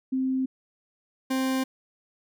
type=tone pair in turn; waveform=sine / 40% pulse; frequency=261.6 / 262.6 Hz; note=C4 / C4; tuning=0 / +6 cents; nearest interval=unison; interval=6 cents; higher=second; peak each=-23 dBFS; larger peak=neither; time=0.12-0.46 / 1.3-1.64 s; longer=neither; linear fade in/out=10 ms; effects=none